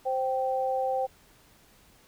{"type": "tone pair together", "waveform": "sine", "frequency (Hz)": [523.3, 779.1], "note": ["C5", "G5"], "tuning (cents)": [0, -11], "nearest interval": "perfect fifth", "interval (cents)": 689, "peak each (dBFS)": -28, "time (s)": [0.05, 1.07], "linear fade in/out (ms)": 20, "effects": ["pink hiss -59 dBFS RMS until 2.07 s"]}